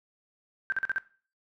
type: tone bursts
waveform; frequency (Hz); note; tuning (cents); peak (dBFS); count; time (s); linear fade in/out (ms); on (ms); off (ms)
sine; 1568; G6; 0; -25; 5; 0.7-0.982; 0; 22; 43
effects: noise-tail reverb RT60 0.4 s tail -18 dB re dry